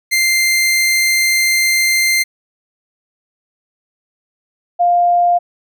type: tone pair in turn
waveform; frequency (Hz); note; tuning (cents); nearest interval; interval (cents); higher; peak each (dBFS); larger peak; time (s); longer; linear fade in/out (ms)
sawtooth / sine; 2091 / 701.2; C7 / F5; -2 / +7; octave + perfect fifth; 1891; first; -8 / -9; first; 0.11-2.24 / 4.79-5.39; first; 20
effects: none